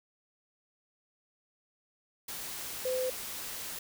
sine tone in noise, 511 Hz, C5, 41 cents flat, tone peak -29 dBFS, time 2.85-3.1 s, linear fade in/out 5 ms, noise white, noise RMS -40 dBFS, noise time 2.28-3.79 s, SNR +8 dB, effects none

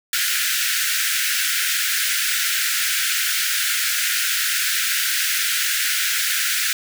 pink high-pass noise, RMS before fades -21 dBFS, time 0.13-6.73 s, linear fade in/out 2 ms, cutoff 1400 Hz, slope 96 dB/octave, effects none

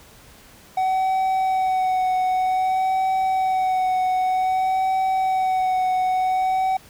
triangle tone with vibrato, 751 Hz, F#5, 26 cents sharp, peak -16 dBFS, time 0.77-6.77 s, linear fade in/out 5 ms, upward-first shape sine, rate 0.53 Hz, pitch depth 20 cents each way, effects pink hiss -48 dBFS RMS until 6.89 s

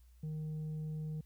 sine tone with tanh clipping, 154.8 Hz, D#3, 9 cents flat, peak -38 dBFS, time 0.23-1.21 s, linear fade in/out 5 ms, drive 3 dB, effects added 60 Hz sine -58 dBFS peak until 1.25 s + white hiss -75 dBFS RMS until 1.25 s

